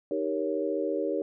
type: chord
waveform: sine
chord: Eb dominant seventh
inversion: none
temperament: equal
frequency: 311.1 / 392 / 466.2 / 554.4 Hz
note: Eb4 / G4 / Bb4 / Db5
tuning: 0 / 0 / 0 / 0 cents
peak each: -32 dBFS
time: 0.11-1.22 s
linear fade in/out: 2 ms
effects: none